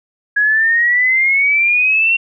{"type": "exponential sweep", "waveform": "sine", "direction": "up", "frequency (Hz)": [1661.2, 2748], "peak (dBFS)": -10, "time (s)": [0.36, 2.17], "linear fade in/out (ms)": 10, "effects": []}